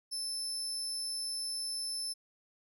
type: tone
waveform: 30% pulse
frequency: 5274 Hz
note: E8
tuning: in tune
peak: -31 dBFS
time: 0.11-2.14 s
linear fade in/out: 20 ms
effects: none